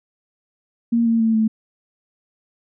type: tone with pitch steps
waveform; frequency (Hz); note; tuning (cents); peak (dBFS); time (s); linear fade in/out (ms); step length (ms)
sine; 233.1 / 228.6 / 224.1 / 219.8; A#3 / A#3 / A3 / A3; 0 / -34 / +32 / -2; -14; 0.92-1.48; 10; 140
effects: none